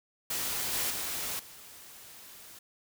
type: noise with level steps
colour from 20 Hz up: white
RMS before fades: -33 / -31 / -35 / -50 dBFS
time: 0.3-2.59 s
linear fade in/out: 5 ms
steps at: 0.73 / 0.9 / 1.39 s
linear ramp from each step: 5 ms
effects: none